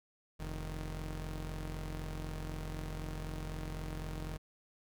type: tone pair together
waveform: sawtooth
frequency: 43.94 / 155.56 Hz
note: F1 / D#3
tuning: +11 / 0 cents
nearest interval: octave + minor seventh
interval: 2189 cents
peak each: -36 / -40 dBFS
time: 0.39-4.38 s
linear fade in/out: 20 ms
effects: none